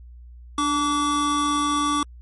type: tone pair together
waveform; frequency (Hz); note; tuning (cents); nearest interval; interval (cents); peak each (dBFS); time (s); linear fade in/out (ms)
square; 293.7 / 1150.6; D4 / D6; 0 / -36; 2 octaves; 2364; -25 / -22; 0.58-2.03; 2
effects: added 60 Hz sine -40 dBFS peak until 2.21 s + MP3 48 kbps